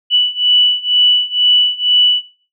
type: beating tone pair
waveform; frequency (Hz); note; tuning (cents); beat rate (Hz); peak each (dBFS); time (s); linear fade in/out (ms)
sine; 2961 / 2963.1; F#7 / F#7; +1 / +2; 2.1; -13 / -11; 0.1-2.23; 50
effects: noise-tail reverb RT60 0.4 s tail -17 dB re dry